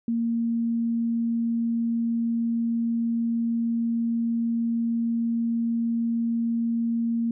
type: tone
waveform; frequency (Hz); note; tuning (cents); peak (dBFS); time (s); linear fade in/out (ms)
sine; 231.6; A#3; -11; -22; 0.08-7.31; 2
effects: none

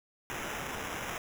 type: noise with sample-and-hold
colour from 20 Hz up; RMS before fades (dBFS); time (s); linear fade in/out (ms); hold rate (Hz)
violet; -38; 0.3-1.18; 0; 4410
effects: none

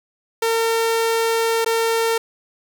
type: tone with dropouts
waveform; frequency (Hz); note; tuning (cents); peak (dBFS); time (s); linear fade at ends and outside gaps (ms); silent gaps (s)
sawtooth; 455.1; A#4; -42; -13; 0.42-2.18; 5; 1.647-1.66
effects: none

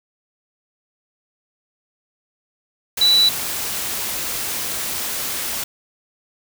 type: tone in noise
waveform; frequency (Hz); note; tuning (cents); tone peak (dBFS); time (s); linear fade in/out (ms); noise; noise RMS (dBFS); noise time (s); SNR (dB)
sine; 3951; B7; 0; -11; 3.01-3.29; 5; white; -25; 2.97-5.64; +11
effects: none

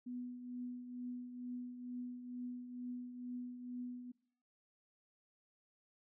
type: tone with tremolo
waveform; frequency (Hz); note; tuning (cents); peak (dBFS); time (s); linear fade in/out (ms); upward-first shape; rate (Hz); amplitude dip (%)
sine; 246.9; B3; 0; -40; 0.06-4.12; 10; triangle; 2.2; 60
effects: noise-tail reverb RT60 0.6 s tail -23 dB re dry

